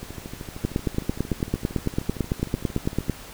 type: two click trains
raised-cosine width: 3 ms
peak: -9 / -22 dBFS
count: 23 / 41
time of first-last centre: 0.65-3.097 / 0.03-3.083 s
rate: 8.99 / 13.1 Hz
effects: pink hiss -42 dBFS RMS until 3.33 s

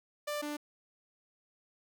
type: tone pair in turn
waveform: sawtooth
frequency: 591 / 295.5 Hz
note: D5 / D4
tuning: +11 / +11 cents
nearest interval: octave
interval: 1200 cents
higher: first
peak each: -30 / -32 dBFS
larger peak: first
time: 0.27-0.42 / 0.42-0.57 s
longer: neither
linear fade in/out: 10 ms
effects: 10-bit

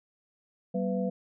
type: tone cluster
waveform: sine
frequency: 191.6 / 239.2 / 500 / 675 Hz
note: G3 / A#3 / B4 / E5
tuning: -39 / +45 / +21 / +41 cents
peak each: -29 / -36 / -32 / -38 dBFS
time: 0.74-1.1 s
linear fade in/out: 10 ms
effects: none

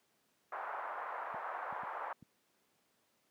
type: band-pass noise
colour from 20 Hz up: pink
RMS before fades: -42 dBFS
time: 0.52-2.13 s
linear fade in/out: 5 ms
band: 710 to 1400 Hz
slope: 24 dB/octave
type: clicks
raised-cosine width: 5 ms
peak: -36 dBFS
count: 4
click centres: 1.344 / 1.726 / 1.834 / 2.226 s
effects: pink hiss -75 dBFS RMS until 3.3 s + high-pass 200 Hz 12 dB/octave

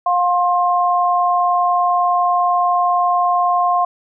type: tone pair together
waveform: sine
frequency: 710.8 / 1061 Hz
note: F5 / C6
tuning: +30 / +24 cents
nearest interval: perfect fifth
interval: 694 cents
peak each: -15 / -16 dBFS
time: 0.06-3.85 s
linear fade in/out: 5 ms
effects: none

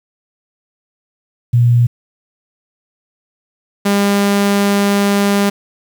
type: tone pair in turn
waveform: sine / sawtooth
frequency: 120 / 201.2 Hz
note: B2 / G3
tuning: -49 / +45 cents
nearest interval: major sixth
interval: 894 cents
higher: second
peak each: -7 dBFS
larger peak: neither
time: 1.53-1.87 / 3.85-5.5 s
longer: second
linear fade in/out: 10 ms
effects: 7-bit

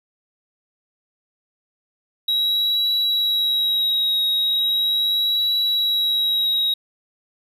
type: tone with vibrato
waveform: triangle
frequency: 3850 Hz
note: B7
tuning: 45 cents flat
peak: -16 dBFS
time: 2.28-6.74 s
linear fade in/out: 5 ms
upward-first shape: triangle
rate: 0.38 Hz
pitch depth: 28 cents each way
effects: none

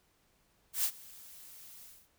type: noise with ADSR envelope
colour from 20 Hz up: blue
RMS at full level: -29 dBFS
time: 0.73-2.09 s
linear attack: 110 ms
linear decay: 70 ms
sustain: -23 dB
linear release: 250 ms
effects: pink hiss -71 dBFS RMS until 2.18 s

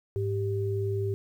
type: tone pair together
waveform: sine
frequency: 103.83 / 392 Hz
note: G#2 / G4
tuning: 0 / 0 cents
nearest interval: octave + major seventh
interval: 2300 cents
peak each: -28 / -30 dBFS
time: 0.16-1.14 s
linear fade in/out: 0 ms
effects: 10-bit

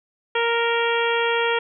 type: harmonic tone with a mistuned harmonic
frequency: 466.2 Hz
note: A#4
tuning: in tune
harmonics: 1 / 2 / 3 / 4 / 5 / 6 / 7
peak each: -22 / -25 / -27 / -28 / -29 / -30 / -30 dBFS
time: 0.35-1.59 s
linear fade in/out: 5 ms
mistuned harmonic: 6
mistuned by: -16 cents
effects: none

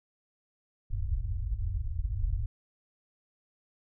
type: low-pass noise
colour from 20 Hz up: pink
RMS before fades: -31 dBFS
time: 0.9-2.46 s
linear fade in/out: 5 ms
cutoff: 110 Hz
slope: 96 dB/octave
effects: none

